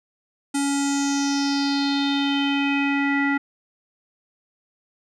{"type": "tone with low-pass filter sweep", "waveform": "square", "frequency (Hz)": 280.4, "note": "C#4", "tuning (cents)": 20, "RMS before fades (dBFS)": -22, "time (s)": [0.54, 3.38], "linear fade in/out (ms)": 10, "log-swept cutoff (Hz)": [8800, 1800], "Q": 5.1, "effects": []}